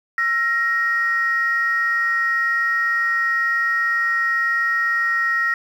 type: tone pair together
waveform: sine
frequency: 1350.5 / 1878 Hz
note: E6 / A#6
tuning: +42 / +12 cents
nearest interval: tritone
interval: 570 cents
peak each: -22 / -17 dBFS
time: 0.18-5.54 s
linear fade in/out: 2 ms
effects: tanh soft clip ceiling -11 dBFS + 8-bit